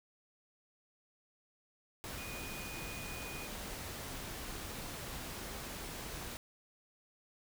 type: tone in noise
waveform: sine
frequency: 2468 Hz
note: D#7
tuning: 15 cents flat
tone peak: -48 dBFS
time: 2.18-3.47 s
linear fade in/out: 0 ms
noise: pink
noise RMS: -44 dBFS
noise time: 2.04-6.37 s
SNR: -7 dB
effects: none